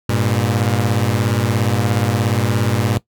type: beating tone pair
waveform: sawtooth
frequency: 101.2 / 118.2 Hz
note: G#2 / A#2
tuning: -44 / +24 cents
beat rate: 17 Hz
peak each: -14 / -14 dBFS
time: 0.09-2.98 s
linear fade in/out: 5 ms
effects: noise-tail reverb RT60 0.1 s tail -18 dB re dry